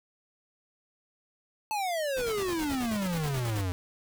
square exponential sweep, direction down, 881 to 87.31 Hz, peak -29 dBFS, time 1.71-3.72 s, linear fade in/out 0 ms
pink noise with tremolo, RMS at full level -38 dBFS, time 2.16-3.63 s, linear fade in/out 20 ms, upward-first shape square, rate 9.3 Hz, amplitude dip 60%
effects none

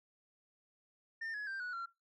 sine tone with pitch steps, 1808 / 1686.9 / 1574 / 1468.6 / 1370.2 Hz, A6 / G#6 / G6 / F#6 / F6, +47 / +27 / +7 / -13 / -33 cents, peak -36 dBFS, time 1.21-1.86 s, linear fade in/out 10 ms, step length 130 ms, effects noise-tail reverb RT60 0.2 s tail -20 dB re dry + tanh soft clip ceiling -38 dBFS

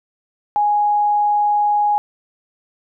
sine tone, 830 Hz, G#5, 1 cent flat, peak -13 dBFS, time 0.56-1.98 s, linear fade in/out 0 ms, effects none

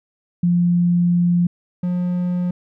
sine / triangle tone pair in turn, 174.61 / 178.28 Hz, F3 / F3, 0 / +36 cents, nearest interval unison, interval 36 cents, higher second, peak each -13 / -16 dBFS, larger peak first, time 0.43-1.47 / 1.83-2.51 s, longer first, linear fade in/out 5 ms, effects none

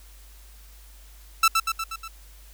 sawtooth tone with echo, 1327 Hz, E6, 11 cents sharp, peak -11 dBFS, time 1.43-1.48 s, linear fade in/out 5 ms, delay 120 ms, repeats 5, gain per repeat -4 dB, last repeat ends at 2.08 s, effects added 50 Hz sine -46 dBFS peak until 2.53 s + white hiss -54 dBFS RMS until 2.53 s

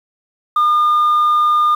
sine tone, 1212 Hz, D#6, 46 cents flat, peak -8 dBFS, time 0.56-1.75 s, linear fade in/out 5 ms, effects tanh soft clip ceiling -9 dBFS + 7-bit

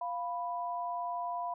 sine tone pair together, 698.5 / 987.8 Hz, F5 / B5, 0 / 0 cents, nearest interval tritone, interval 600 cents, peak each -36 / -36 dBFS, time 0.01-1.54 s, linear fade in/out 5 ms, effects none

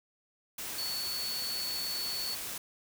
sine tone in noise, 4435 Hz, C#8, in tune, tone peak -34 dBFS, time 0.78-2.35 s, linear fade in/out 5 ms, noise white, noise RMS -39 dBFS, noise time 0.58-2.58 s, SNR +2 dB, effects none

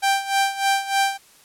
sawtooth tone with tremolo, 786 Hz, G5, 4 cents sharp, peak -12 dBFS, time 0.02-1.18 s, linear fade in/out 20 ms, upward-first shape sine, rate 3.3 Hz, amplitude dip 80%, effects white hiss -52 dBFS RMS until 1.44 s + low-pass 12000 Hz 12 dB/octave

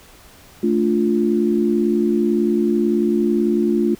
sine chord, D minor, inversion second, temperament equal with one note detuned, 220 / 291.1 / 349.2 Hz, A3 / D4 / F4, 0 / -15 / 0 cents, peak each -18 / -22 / -18 dBFS, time 0.63-3.95 s, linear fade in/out 5 ms, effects pink hiss -46 dBFS RMS until 3.99 s

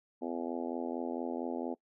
harmonic tone, 84.4 Hz, E2, 41 cents sharp, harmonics 3 / 4 / 5 / 6 / 7 / 8 / 9 / 10, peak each -38 / -40 / -42 / -44 / -45 / -46 / -47 / -48 dBFS, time 0.21-1.75 s, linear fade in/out 20 ms, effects noise-tail reverb RT60 0.1 s tail -22 dB re dry

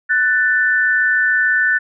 sine tone pair together, 1491 / 1773.1 Hz, F#6 / A6, +13 / +13 cents, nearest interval minor third, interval 300 cents, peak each -15 dBFS, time 0.09-1.79 s, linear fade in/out 20 ms, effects none

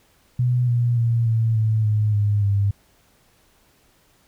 sine tone with pitch steps, 123.7 / 120.04 / 116.49 / 113.04 / 109.7 / 106.45 / 103.3 / 100.24 Hz, B2 / B2 / A#2 / A2 / A2 / G#2 / G#2 / G2, +3 / -49 / -1 / +47 / -5 / +43 / -9 / +39 cents, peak -16 dBFS, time 0.39-2.71 s, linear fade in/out 5 ms, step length 290 ms, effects pink hiss -59 dBFS RMS until 4.27 s

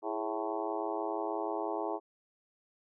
harmonic tone with a mistuned harmonic, 110.2 Hz, A2, 3 cents sharp, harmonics 3 / 4 / 5 / 6 / 7 / 8 / 9 / 10, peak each -39 / -38 / -43 / -39 / -41 / -40 / -45 / -46 dBFS, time 0.02-2 s, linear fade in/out 50 ms, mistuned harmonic 4, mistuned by -97 cents, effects none

